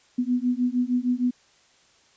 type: beating tone pair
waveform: sine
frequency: 244.4 / 250.9 Hz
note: B3 / B3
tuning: -18 / +28 cents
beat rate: 6.5 Hz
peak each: -24 dBFS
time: 0.18-1.31 s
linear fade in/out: 10 ms
effects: white hiss -59 dBFS RMS until 2.16 s + resampled to 16000 Hz